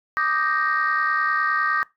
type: chord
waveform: sine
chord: Eb major seventh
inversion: third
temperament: equal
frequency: 1174.7 / 1244.5 / 1568 / 1864.7 Hz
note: D6 / Eb6 / G6 / Bb6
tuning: 0 / 0 / 0 / 0 cents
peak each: -24 dBFS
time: 0.17-1.83 s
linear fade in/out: 0 ms
effects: noise-tail reverb RT60 0.2 s tail -21 dB re dry + tanh soft clip ceiling -12 dBFS